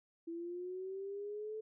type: linear sweep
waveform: sine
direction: up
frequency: 330.7 to 438.2 Hz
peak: -40 dBFS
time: 0.27-1.61 s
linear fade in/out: 10 ms
effects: none